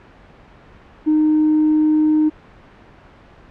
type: tone with tanh clipping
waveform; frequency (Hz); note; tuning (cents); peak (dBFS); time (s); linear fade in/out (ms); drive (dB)
triangle; 307.8; D#4; -19; -12; 1.06-2.3; 20; 5
effects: pink hiss -45 dBFS RMS until 3.5 s + low-pass 2000 Hz 12 dB/octave